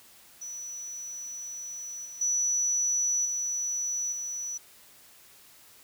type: tone with level steps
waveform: sine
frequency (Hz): 5920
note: F#8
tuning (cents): 0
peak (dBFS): -36 / -40 / -24 / -28 / -32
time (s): 0.41-4.58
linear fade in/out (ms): 10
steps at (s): 2.05 / 2.21 / 3.25 / 4.12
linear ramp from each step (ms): 5
effects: white hiss -55 dBFS RMS until 5.83 s